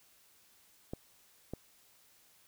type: clicks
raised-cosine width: 2 ms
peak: -25 dBFS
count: 2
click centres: 0.935 / 1.536 s
effects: white hiss -65 dBFS RMS until 2.47 s